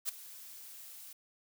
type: noise with ADSR envelope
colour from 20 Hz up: blue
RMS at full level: -32 dBFS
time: 0.05-1.13 s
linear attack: 39 ms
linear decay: 7 ms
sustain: -18 dB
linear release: 5 ms
effects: none